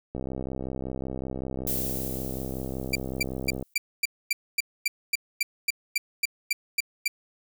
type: click train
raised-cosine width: 2 ms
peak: -20 dBFS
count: 228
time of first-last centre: 0.15-3.626 s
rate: 65.3 Hz
type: noise with exponential decay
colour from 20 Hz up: violet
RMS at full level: -28 dBFS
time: 1.67-3.74 s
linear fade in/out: 2 ms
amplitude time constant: 450 ms
type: tone bursts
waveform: sawtooth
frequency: 2349 Hz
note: D7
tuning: in tune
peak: -18 dBFS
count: 16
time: 2.93-7.08 s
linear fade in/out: 5 ms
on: 25 ms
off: 250 ms
effects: none